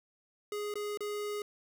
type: tone with dropouts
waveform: square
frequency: 415.3 Hz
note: G#4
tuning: in tune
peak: -35 dBFS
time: 0.52-1.42 s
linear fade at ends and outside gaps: 2 ms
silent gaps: 0.74-0.755 / 0.974-1.006 s
effects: none